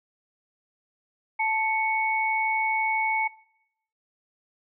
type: tone pair together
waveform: sine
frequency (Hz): 879.1 / 2217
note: A5 / C#7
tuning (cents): -2 / 0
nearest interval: octave + major third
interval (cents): 1602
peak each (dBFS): -25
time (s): 1.39-3.28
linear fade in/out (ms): 10
effects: noise-tail reverb RT60 0.8 s tail -22 dB re dry